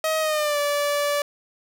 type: tone with pitch glide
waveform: sawtooth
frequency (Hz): 632 to 579.5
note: D#5 to D5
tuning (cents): +27 to -23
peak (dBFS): -17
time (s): 0.04-1.22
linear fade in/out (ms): 2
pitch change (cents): -150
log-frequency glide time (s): 0.2-0.59
effects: none